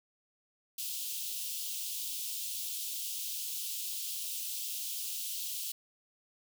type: high-pass noise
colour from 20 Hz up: white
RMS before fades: -38 dBFS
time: 0.78-5.72 s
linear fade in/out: 5 ms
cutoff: 2800 Hz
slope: 48 dB/octave
effects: none